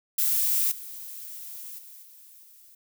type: noise with level steps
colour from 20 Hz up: violet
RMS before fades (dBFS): -24 / -40 / -47 / -51 / -53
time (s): 0.18-2.75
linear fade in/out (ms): 5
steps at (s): 0.71 / 1.78 / 2.02 / 2.43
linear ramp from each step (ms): 10
effects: none